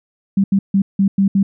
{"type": "tone bursts at uneven times", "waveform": "sine", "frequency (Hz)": 196, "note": "G3", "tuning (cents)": 0, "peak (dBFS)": -10, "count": 6, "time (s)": [[0.37, 0.44], [0.52, 0.59], [0.74, 0.82], [0.99, 1.08], [1.18, 1.28], [1.35, 1.43]], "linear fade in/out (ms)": 5, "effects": []}